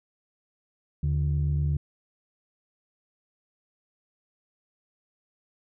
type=tone pair together; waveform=sine; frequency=77.4 / 145.61 Hz; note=D#2 / D3; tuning=-9 / -14 cents; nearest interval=major seventh; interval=1095 cents; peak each=-24 dBFS; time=1.03-1.77 s; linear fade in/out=5 ms; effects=tanh soft clip ceiling -18 dBFS